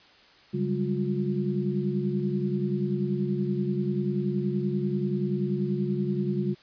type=tone cluster; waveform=sine; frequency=140.4 / 189.7 / 200.1 / 357.8 Hz; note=C#3 / F#3 / G3 / F4; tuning=+22 / +43 / +36 / +42 cents; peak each=-30 / -31 / -29 / -31 dBFS; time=0.53-6.55 s; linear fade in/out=20 ms; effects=white hiss -55 dBFS RMS until 6.62 s + resampled to 11025 Hz